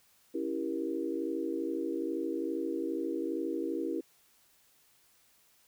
sine chord, C# diminished seventh, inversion none, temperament equal with one note detuned, 277.2 / 329.6 / 392 / 472.9 Hz, C#4 / E4 / G4 / Bb4, 0 / 0 / 0 / +25 cents, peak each -38 / -34 / -38 / -39 dBFS, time 0.34-4.01 s, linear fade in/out 10 ms, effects white hiss -66 dBFS RMS until 5.67 s

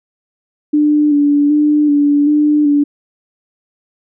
sine tone with vibrato, 293.7 Hz, D4, in tune, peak -8 dBFS, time 0.73-2.84 s, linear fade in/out 10 ms, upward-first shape square, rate 1.3 Hz, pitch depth 26 cents each way, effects none

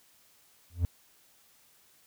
triangle tone with exponential growth, 86.4 Hz, F2, 18 cents flat, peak -18 dBFS, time 0.7-0.85 s, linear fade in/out 0 ms, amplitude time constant 31 ms, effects white hiss -63 dBFS RMS until 2.06 s

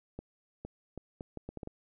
accelerating click train, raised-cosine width 2 ms, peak -27 dBFS, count 9, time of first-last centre 0.19-1.674 s, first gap 460 ms, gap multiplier 0.71, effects none

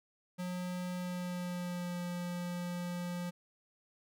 square tone with pitch glide, 180 to 176.19 Hz, F#3 to F3, -47 to +16 cents, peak -37 dBFS, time 0.38-3.31 s, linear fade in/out 20 ms, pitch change -37 cents, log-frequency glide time 0.97-1.99 s, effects none

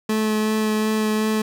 30% pulse tone with vibrato, 216.1 Hz, A3, 31 cents flat, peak -16 dBFS, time 0.09-1.42 s, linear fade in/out 5 ms, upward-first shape sine, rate 2.7 Hz, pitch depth 11 cents each way, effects 9-bit

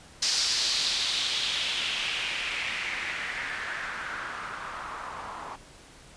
blue noise with low-pass filter sweep, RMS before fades -31 dBFS, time 0.22-5.56 s, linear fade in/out 5 ms, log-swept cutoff 5100 to 960 Hz, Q 2.9, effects pink hiss -51 dBFS RMS until 6.16 s + resampled to 22050 Hz

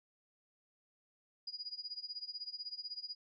sine tone with tremolo, 4895 Hz, D#8, 29 cents flat, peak -38 dBFS, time 1.47-3.15 s, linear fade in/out 5 ms, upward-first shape sine, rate 16 Hz, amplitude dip 90%, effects MP3 96 kbps

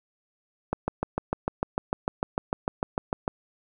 click train, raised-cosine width 1 ms, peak -11 dBFS, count 18, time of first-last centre 0.73-3.279 s, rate 6.67 Hz, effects none

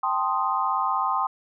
sine chord, A half-diminished seventh, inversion third, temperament equal, 784 / 880 / 1046.5 / 1244.5 Hz, G5 / A5 / C6 / Eb6, 0 / 0 / 0 / 0 cents, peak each -28 / -30 / -25 / -27 dBFS, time 0.03-1.27 s, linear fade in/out 5 ms, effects none

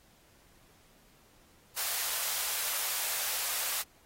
white high-pass noise, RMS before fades -33 dBFS, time 1.76-3.83 s, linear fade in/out 20 ms, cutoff 560 Hz, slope 24 dB/octave, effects pink hiss -63 dBFS RMS until 4.05 s + AAC 48 kbps

